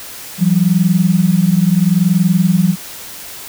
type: tone pair together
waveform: sine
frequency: 169.27 / 190 Hz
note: E3 / F#3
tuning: +46 / +46 cents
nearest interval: major second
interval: 200 cents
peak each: -12 dBFS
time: 0.38-2.76 s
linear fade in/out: 50 ms
effects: white hiss -31 dBFS RMS until 3.48 s